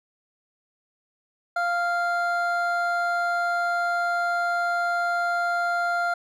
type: tone pair together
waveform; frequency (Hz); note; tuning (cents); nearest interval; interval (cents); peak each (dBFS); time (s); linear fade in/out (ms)
triangle; 696.5 / 1393; F5 / F6; -5 / -5; octave; 1200; -23; 1.56-6.14; 5
effects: none